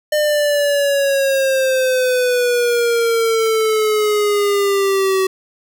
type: exponential sweep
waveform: square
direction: down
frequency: 605 to 378.3 Hz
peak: -14 dBFS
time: 0.12-5.27 s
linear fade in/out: 5 ms
effects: none